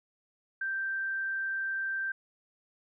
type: tone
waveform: sine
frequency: 1568 Hz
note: G6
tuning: in tune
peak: -30 dBFS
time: 0.61-2.12 s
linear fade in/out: 5 ms
effects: none